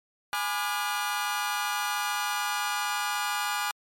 sawtooth chord, G# diminished seventh, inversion none, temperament just, 830.6 / 996.7 / 1196.1 / 1435.3 Hz, G#5 / B5 / D6 / F6, 0 / +16 / +31 / +47 cents, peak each -28 / -32 / -29 / -29 dBFS, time 0.33-3.71 s, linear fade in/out 0 ms, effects MP3 64 kbps

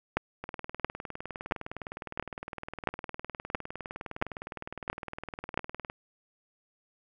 two click trains, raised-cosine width 0.5 ms, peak -10 / -22 dBFS, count 9 / 108, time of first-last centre 0.17-5.575 / 0.44-5.899 s, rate 1.48 / 19.6 Hz, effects none

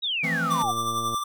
sine exponential sweep, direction down, 3900 to 698.5 Hz, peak -24 dBFS, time 0.02-0.72 s, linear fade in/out 20 ms
square chord, F major seventh, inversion third, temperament equal, 164.81 / 174.61 / 220 / 261.6 Hz, E3 / F3 / A3 / C4, 0 / 0 / 0 / 0 cents, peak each -31 / -37 / -35 / -35 dBFS, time 0.23-0.63 s, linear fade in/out 10 ms
square tone with tremolo, 1178 Hz, D6, 5 cents sharp, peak -24 dBFS, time 0.5-1.24 s, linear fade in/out 10 ms, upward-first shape sine, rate 11 Hz, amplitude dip 45%
click train, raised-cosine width 2 ms, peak -24 dBFS, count 59, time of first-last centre 0.64-1.144 s, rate 115 Hz
effects none

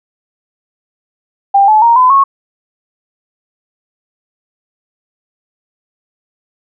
sine tone with pitch steps, 794 / 860.9 / 933.4 / 1012 / 1097.2 Hz, G5 / A5 / A#5 / B5 / C#6, +22 / -38 / +2 / +42 / -18 cents, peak -4 dBFS, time 1.54-2.24 s, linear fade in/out 10 ms, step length 140 ms, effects none

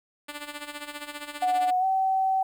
5% pulse tone with tremolo, 293.7 Hz, D4, in tune, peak -22 dBFS, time 0.28-1.71 s, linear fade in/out 10 ms, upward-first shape sine, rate 15 Hz, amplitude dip 75%
sine tone with pitch glide, 734 to 764.7 Hz, F#5 to G5, -14 to -43 cents, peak -21 dBFS, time 1.42-2.43 s, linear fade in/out 5 ms, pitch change +71 cents, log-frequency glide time 1.79-1.85 s
effects 10-bit

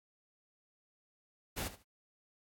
pink noise with echo, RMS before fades -38 dBFS, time 1.56-1.69 s, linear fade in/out 20 ms, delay 74 ms, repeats 2, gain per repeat -14 dB, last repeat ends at 1.838 s, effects AAC 64 kbps

